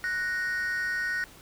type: tone pair together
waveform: triangle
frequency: 1480 / 1864.7 Hz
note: F#6 / A#6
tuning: 0 / 0 cents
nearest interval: major third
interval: 400 cents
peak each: -27 dBFS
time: 0.04-1.24 s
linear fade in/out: 0 ms
effects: tanh soft clip ceiling -22 dBFS + pink hiss -51 dBFS RMS until 1.41 s